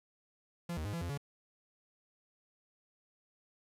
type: tone with pitch steps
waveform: 45% pulse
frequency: 171.9 / 77.9 / 103.3 / 168.6 / 86.4 / 141.8 Hz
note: F3 / D#2 / G#2 / E3 / F2 / C#3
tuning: -27 / +3 / -9 / +39 / -18 / +40 cents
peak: -36 dBFS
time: 0.69-1.176 s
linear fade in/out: 5 ms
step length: 81 ms
effects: resampled to 32000 Hz + 11-bit